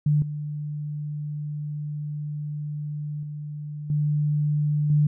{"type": "tone with level steps", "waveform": "sine", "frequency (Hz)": 148.7, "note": "D3", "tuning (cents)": 22, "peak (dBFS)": [-17, -28, -31, -20, -16], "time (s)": [0.06, 5.07], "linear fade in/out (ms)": 5, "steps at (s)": [0.22, 3.23, 3.9, 4.9], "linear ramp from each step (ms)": 2, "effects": []}